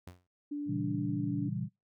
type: tone with exponential decay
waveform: sawtooth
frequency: 89.9 Hz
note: F#2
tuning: 49 cents flat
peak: -38 dBFS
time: 0.07-0.27 s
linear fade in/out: 5 ms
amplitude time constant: 42 ms
type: tone with pitch glide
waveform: sine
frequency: 291.1 to 288.3 Hz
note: D4 to D4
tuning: -15 to -32 cents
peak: -33 dBFS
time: 0.51-1.49 s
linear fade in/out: 10 ms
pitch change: -17 cents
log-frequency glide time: 1.13-1.29 s
type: chord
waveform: sine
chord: A# diminished seventh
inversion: none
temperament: equal with one note detuned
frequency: 116.54 / 137.24 / 164.81 / 196 Hz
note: A#2 / C#3 / E3 / G3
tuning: 0 / -17 / 0 / 0 cents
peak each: -38 dBFS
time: 0.66-1.69 s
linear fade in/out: 50 ms
effects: noise-tail reverb RT60 0.2 s tail -21 dB re dry